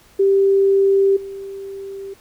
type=tone with level steps; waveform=sine; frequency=392 Hz; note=G4; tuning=in tune; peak=-11 / -28 dBFS; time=0.19-2.14 s; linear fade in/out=10 ms; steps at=1.16 s; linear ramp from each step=10 ms; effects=pink hiss -51 dBFS RMS until 2.2 s